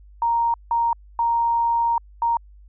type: tone bursts at uneven times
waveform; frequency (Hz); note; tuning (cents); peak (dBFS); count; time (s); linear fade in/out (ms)
sine; 932.3; A#5; 0; -17; 4; 0.22-0.54 / 0.71-0.93 / 1.19-1.98 / 2.22-2.37; 2
effects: added 50 Hz sine -44 dBFS peak until 2.68 s